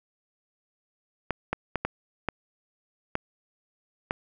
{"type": "clicks", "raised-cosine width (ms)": 0.5, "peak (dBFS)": -11, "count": 7, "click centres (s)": [1.307, 1.53, 1.757, 1.85, 2.287, 3.154, 4.109], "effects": []}